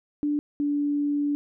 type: tone pair in turn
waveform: sine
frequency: 293.7 / 289.8 Hz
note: D4 / D4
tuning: 0 / -23 cents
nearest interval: unison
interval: 23 cents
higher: first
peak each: -22 dBFS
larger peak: neither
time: 0.23-0.39 / 0.6-1.35 s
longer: second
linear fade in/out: 0 ms
effects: none